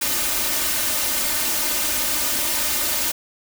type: noise with comb filter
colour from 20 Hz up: white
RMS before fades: -22 dBFS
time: 0.01-3.12 s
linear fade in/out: 10 ms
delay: 3.3 ms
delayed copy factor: +0.8
effects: none